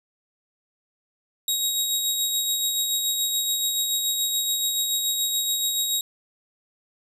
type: tone with tremolo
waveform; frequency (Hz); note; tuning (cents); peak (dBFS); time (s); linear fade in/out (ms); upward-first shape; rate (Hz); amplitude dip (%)
20% pulse; 3794; A#7; +30; -15; 1.48-6.01; 2; sine; 7; 35
effects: none